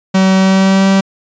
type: tone with pitch glide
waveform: 45% pulse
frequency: 190 to 193.77 Hz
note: F#3 to G3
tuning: +46 to -20 cents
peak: -7 dBFS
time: 0.14-1.01 s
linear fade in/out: 10 ms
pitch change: +34 cents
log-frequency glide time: 0.36-0.88 s
effects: resampled to 16000 Hz